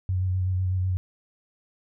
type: tone with vibrato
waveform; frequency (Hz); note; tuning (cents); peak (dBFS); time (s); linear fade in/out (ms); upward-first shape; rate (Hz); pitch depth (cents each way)
sine; 92.5; F#2; 0; -22; 0.09-0.97; 0; square; 8; 20
effects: none